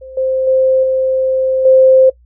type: tone with level steps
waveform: sine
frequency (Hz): 523.3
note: C5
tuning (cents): 0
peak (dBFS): -29 / -12 / -8 / -11 / -4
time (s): 0.01-2.1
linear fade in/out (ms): 10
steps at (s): 0.17 / 0.47 / 0.83 / 1.65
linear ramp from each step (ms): 5
effects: noise-tail reverb RT60 0.1 s tail -20 dB re dry + added 60 Hz sine -44 dBFS peak until 2.25 s